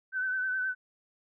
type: tone with vibrato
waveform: sine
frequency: 1521 Hz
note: F#6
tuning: 47 cents sharp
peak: -28 dBFS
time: 0.12-0.75 s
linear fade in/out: 50 ms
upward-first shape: triangle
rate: 9.6 Hz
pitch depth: 39 cents each way
effects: none